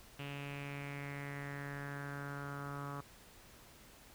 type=tone with low-pass filter sweep; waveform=sawtooth; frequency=141.7 Hz; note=C#3; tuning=38 cents sharp; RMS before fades=-44 dBFS; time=0.19-3.01 s; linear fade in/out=5 ms; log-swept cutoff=2800 to 1200 Hz; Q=5.2; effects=pink hiss -59 dBFS RMS until 4.14 s